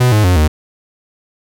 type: tone with pitch steps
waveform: 45% pulse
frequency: 124.9 / 106.25 / 90.38 / 76.88 Hz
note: B2 / G#2 / F#2 / D#2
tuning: +20 / +40 / -40 / -20 cents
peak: -8 dBFS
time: 0-0.48 s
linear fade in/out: 10 ms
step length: 120 ms
effects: none